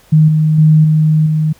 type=tone with level steps; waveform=sine; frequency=155.4 Hz; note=D#3; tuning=2 cents flat; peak=-4 / -8 / -4 / -7 / -10 dBFS; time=0.12-1.53 s; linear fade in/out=10 ms; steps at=0.28 / 0.58 / 0.84 / 1.26 s; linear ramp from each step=5 ms; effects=pink hiss -47 dBFS RMS until 1.59 s